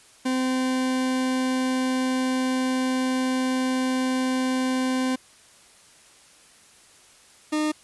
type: tone pair in turn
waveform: 40% pulse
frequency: 258 / 305.3 Hz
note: C4 / D#4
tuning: -24 / -33 cents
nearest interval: minor third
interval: 291 cents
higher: second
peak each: -21 dBFS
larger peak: neither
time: 0.25-5.16 / 7.52-7.72 s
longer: first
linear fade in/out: 10 ms
effects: white hiss -53 dBFS RMS until 7.83 s + resampled to 24000 Hz